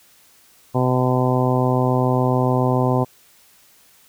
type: harmonic tone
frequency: 127.1 Hz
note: C3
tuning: 50 cents flat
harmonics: 1 / 2 / 3 / 4 / 5 / 6 / 7 / 8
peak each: -19 / -22 / -24 / -25 / -26 / -27 / -27 / -28 dBFS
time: 0.74-3.05 s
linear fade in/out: 20 ms
effects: white hiss -53 dBFS RMS until 4.08 s